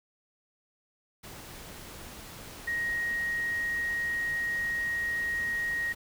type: tone in noise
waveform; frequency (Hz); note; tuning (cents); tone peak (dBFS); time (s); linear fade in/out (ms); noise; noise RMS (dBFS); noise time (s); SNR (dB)
sine; 1880; A#6; +14; -28; 2.67-5.93; 10; pink; -45; 1.23-5.95; +14
effects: none